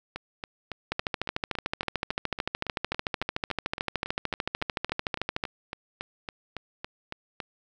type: two click trains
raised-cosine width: 0.3 ms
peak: -11 / -18 dBFS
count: 62 / 27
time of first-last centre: 0.92-5.439 / 0.16-7.402 s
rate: 13.5 / 3.59 Hz
effects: none